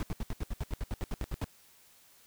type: noise bursts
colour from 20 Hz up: brown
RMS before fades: -33 dBFS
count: 15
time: 0-1.443 s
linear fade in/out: 0 ms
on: 29 ms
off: 72 ms
effects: white hiss -61 dBFS RMS until 2.26 s